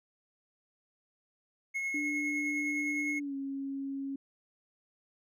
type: tone with tremolo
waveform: triangle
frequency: 2173 Hz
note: C#7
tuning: 35 cents flat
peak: -29 dBFS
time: 1.74-3.2 s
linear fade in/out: 20 ms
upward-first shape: sine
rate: 9.8 Hz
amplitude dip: 25%
type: tone with pitch glide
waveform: sine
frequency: 293.7 to 274 Hz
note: D4 to C#4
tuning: 0 to -20 cents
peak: -34 dBFS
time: 1.94-4.16 s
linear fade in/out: 5 ms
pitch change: -120 cents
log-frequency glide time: 3.16-3.35 s
effects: none